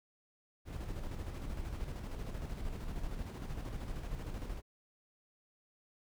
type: noise with tremolo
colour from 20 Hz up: brown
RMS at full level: -39 dBFS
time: 0.65-4.62 s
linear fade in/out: 50 ms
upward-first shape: square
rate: 13 Hz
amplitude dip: 40%
effects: none